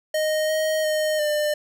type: tone with pitch steps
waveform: square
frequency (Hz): 620 / 626 / 617 / 599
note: D#5 / D#5 / D#5 / D5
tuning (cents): -6 / +10 / -15 / +34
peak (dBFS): -21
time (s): 0.14-1.54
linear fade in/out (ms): 5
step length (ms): 350
effects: none